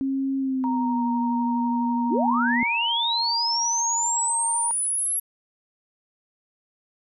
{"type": "tone with pitch glide", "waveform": "sine", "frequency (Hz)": [269.9, 241.8], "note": ["C#4", "B3"], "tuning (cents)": [-46, -36], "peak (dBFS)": -22, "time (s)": [0.01, 2.63], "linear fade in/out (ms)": 0, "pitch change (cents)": -190, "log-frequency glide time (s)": [0.38, 1.04]}
{"type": "tone with vibrato", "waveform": "sine", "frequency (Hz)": 932.3, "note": "A#5", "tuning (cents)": 0, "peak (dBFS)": -26, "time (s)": [0.64, 4.71], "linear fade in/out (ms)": 0, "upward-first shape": "sine", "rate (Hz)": 12, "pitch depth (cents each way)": 16}
{"type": "linear sweep", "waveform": "sine", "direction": "up", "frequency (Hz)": [246.9, 11320], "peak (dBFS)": -22, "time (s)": [2.1, 5.2], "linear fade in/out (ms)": 10}
{"effects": []}